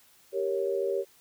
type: chord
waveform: sine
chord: G diminished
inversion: none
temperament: equal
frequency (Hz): 392 / 466.2 / 554.4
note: G4 / Bb4 / Db5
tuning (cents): 0 / 0 / 0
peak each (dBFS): -29 / -32 / -31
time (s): 0.32-1.05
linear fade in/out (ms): 50
effects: white hiss -60 dBFS RMS until 1.2 s